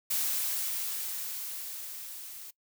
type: noise with level ramp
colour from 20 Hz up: blue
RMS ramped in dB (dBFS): -29 to -45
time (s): 0.1-2.51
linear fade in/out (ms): 10
effects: noise-tail reverb RT60 0.1 s tail -21 dB re dry